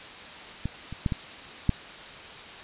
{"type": "clicks", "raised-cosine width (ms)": 5, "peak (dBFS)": [-16, -24, -12, -15, -8], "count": 5, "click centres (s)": [0.656, 0.926, 1.062, 1.122, 1.693], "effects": ["white hiss -42 dBFS RMS until 2.63 s", "resampled to 8000 Hz"]}